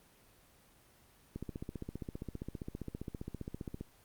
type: click train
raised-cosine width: 3 ms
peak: -27 dBFS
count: 38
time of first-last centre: 1.36-3.81 s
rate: 15.1 Hz
effects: pink hiss -64 dBFS RMS until 4.04 s + Opus 24 kbps